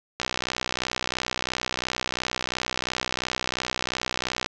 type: click train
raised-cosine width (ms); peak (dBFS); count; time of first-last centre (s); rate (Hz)
0.2; -8; 269; 0.2-4.461; 62.9
effects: low-pass 7000 Hz 12 dB/octave + 8-bit